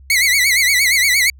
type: tone with vibrato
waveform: sawtooth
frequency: 2100 Hz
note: C7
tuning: 6 cents sharp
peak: -8 dBFS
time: 0.1-1.3 s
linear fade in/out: 2 ms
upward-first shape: sine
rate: 8.6 Hz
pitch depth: 130 cents each way
effects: added 67 Hz sine -39 dBFS peak until 1.39 s